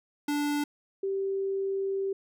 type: tone pair in turn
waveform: square / sine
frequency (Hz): 291.9 / 389.6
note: D4 / G4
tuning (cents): -10 / -11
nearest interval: perfect fourth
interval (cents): 499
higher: second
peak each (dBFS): -27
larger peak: neither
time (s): 0.28-0.64 / 1.03-2.13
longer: second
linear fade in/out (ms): 5
effects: none